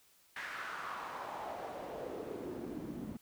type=noise with band-pass filter sweep; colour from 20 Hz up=pink; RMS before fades=-43 dBFS; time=0.36-3.17 s; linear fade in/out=5 ms; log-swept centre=1800 to 210 Hz; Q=2.9; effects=white hiss -67 dBFS RMS until 3.21 s